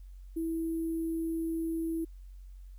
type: tone with sample-and-hold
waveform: sine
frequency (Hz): 327.2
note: E4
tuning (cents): -13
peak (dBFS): -30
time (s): 0.36-2.05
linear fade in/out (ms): 10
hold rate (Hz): 11025
effects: added 46 Hz sine -45 dBFS peak until 2.78 s + white hiss -73 dBFS RMS until 2.78 s